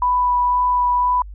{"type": "tone with vibrato", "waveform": "sine", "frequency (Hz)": 987.8, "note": "B5", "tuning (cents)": 0, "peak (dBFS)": -14, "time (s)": [0.02, 1.22], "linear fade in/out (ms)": 2, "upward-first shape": "sine", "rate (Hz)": 2, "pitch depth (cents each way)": 9, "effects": ["added 50 Hz sine -32 dBFS peak until 1.34 s"]}